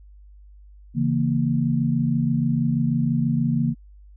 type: chord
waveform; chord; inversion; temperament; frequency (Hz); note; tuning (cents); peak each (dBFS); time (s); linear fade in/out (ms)
sine; A# diminished; first; equal; 138.59 / 164.81 / 233.1; C#3 / E3 / A#3; 0 / 0 / 0; -23 / -24 / -22; 0.94-3.75; 50
effects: added 50 Hz sine -44 dBFS peak until 4.16 s